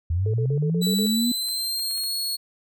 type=linear sweep; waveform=sine; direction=up; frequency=79 to 246.9 Hz; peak=-20 dBFS; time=0.1-1.32 s; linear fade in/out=5 ms
type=tone bursts; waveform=sine; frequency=437.4 Hz; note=A4; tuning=10 cents flat; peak=-28 dBFS; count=7; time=0.26-1.063 s; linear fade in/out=2 ms; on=77 ms; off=44 ms
type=tone with pitch glide; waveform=sawtooth; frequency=3951 to 4334 Hz; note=B7 to C#8; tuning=0 to -40 cents; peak=-22 dBFS; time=0.81-2.37 s; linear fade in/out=20 ms; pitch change=+160 cents; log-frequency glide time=1.13-2.13 s
type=clicks; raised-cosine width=0.2 ms; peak=-29 dBFS; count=7; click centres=0.986 / 1.068 / 1.485 / 1.794 / 1.911 / 1.979 / 2.038 s
effects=none